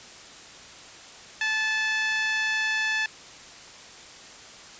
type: tone with band-pass filter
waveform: 5% pulse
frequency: 871 Hz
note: A5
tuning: 18 cents flat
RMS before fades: -26 dBFS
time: 1.41-3.06 s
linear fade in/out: 2 ms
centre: 1900 Hz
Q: 2.6
effects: white hiss -45 dBFS RMS until 4.79 s + resampled to 16000 Hz